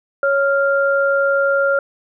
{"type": "tone pair together", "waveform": "sine", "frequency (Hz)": [554.4, 1394.1], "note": ["C#5", "F6"], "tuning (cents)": [0, -3], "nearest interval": "octave + major third", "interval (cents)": 1597, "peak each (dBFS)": [-15, -17], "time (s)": [0.23, 1.79], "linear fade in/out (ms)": 2, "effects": []}